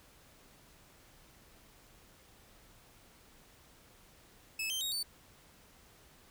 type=tone with pitch steps; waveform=sawtooth; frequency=2602 / 3130 / 3766 / 4530 Hz; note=E7 / G7 / A#7 / C#8; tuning=-23 / -3 / +17 / +37 cents; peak=-31 dBFS; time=4.59-5.03 s; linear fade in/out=5 ms; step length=110 ms; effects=pink hiss -61 dBFS RMS until 6.3 s